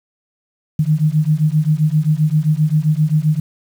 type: beating tone pair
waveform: sine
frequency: 150 / 157.6 Hz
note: D3 / D#3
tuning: +37 / +23 cents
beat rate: 7.6 Hz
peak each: -15 dBFS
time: 0.79-3.4 s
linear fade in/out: 5 ms
effects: 7-bit